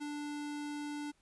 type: tone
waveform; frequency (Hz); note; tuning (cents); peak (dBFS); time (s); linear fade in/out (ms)
square; 293.7; D4; 0; -39; 0-1.12; 20
effects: pink hiss -73 dBFS RMS until 1.21 s + resampled to 24000 Hz